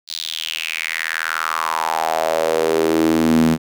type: tone with high-pass filter sweep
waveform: sawtooth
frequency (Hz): 80.6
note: E2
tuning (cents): -38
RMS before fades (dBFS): -19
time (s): 0.07-3.58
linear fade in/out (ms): 50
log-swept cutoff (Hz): 4300 to 200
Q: 4.8
effects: none